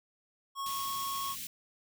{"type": "tone", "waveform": "square", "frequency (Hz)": 1098, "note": "C#6", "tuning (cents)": -17, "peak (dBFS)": -35, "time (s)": [0.55, 1.36], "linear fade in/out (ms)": 50}
{"type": "band-stop noise", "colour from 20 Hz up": "white", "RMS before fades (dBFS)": -41, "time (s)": [0.66, 1.47], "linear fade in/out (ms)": 2, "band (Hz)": [280, 2200], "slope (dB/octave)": 24}
{"effects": []}